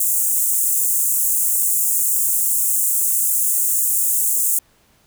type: high-pass noise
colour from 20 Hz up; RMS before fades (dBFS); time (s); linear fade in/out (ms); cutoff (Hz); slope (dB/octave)
pink; -18; 0-4.59; 5; 7300; 48
effects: pink hiss -57 dBFS RMS until 5.06 s